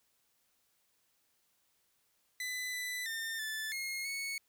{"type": "tone with pitch steps", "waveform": "sawtooth", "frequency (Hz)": [2003, 1992, 1808, 1751, 2151, 2211], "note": ["B6", "B6", "A6", "A6", "C7", "C#7"], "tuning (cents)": [24, 14, 47, -9, 47, -5], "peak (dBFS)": -33, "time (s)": [2.4, 4.38], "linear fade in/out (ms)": 2, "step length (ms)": 330, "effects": ["white hiss -75 dBFS RMS until 4.48 s"]}